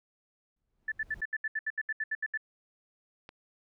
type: noise with exponential growth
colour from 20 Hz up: brown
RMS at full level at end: -48 dBFS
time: 0.56-1.21 s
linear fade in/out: 5 ms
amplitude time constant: 140 ms
type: tone bursts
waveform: sine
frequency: 1753 Hz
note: A6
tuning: 7 cents flat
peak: -29 dBFS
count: 14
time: 0.88-2.375 s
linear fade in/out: 5 ms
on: 39 ms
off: 73 ms
type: click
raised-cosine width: 0.3 ms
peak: -30 dBFS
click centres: 3.291 s
effects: none